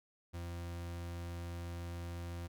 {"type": "tone", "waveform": "40% pulse", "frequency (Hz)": 86.1, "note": "F2", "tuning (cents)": -24, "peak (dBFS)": -40, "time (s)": [0.33, 2.48], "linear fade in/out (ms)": 20, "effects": []}